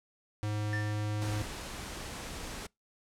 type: tone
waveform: square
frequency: 105.4 Hz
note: G#2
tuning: 26 cents sharp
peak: -32 dBFS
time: 0.43-1.42 s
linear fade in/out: 0 ms
type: tone with exponential decay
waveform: triangle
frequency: 1783 Hz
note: A6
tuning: 22 cents sharp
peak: -31 dBFS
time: 0.73-1.18 s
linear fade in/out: 1 ms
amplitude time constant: 97 ms
type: noise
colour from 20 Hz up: pink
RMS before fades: -41 dBFS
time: 1.21-2.67 s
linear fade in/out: 10 ms
effects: noise-tail reverb RT60 0.2 s tail -26 dB re dry + low-pass 10000 Hz 12 dB/octave